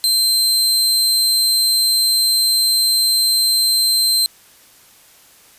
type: tone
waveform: sawtooth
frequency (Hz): 4120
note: C8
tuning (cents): -28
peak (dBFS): -10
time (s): 0.04-4.26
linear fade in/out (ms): 0
effects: white hiss -48 dBFS RMS until 5.58 s + resampled to 32000 Hz